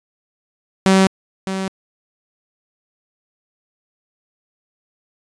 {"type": "tone with echo", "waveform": "sawtooth", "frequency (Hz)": 191.1, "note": "G3", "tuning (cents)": -44, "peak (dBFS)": -6, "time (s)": [0.86, 1.07], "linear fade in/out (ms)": 0, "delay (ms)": 610, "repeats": 1, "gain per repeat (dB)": -11, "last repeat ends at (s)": 1.68, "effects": ["resampled to 22050 Hz"]}